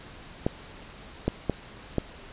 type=clicks; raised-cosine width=2 ms; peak=-10 dBFS; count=4; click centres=0.465 / 1.28 / 1.497 / 1.983 s; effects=pink hiss -46 dBFS RMS until 2.32 s + resampled to 8000 Hz